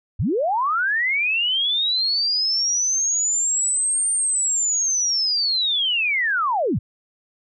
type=linear two-way sweep; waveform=sine; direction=up then down; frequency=61.74 to 8870 to 66.7 Hz; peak=-18 dBFS; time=0.19-6.79 s; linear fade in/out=10 ms; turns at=4.11 s; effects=none